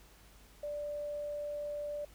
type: tone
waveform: sine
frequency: 587.3 Hz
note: D5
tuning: in tune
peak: -36 dBFS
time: 0.63-2.05 s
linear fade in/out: 5 ms
effects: added 50 Hz sine -59 dBFS peak until 2.14 s + pink hiss -61 dBFS RMS until 2.14 s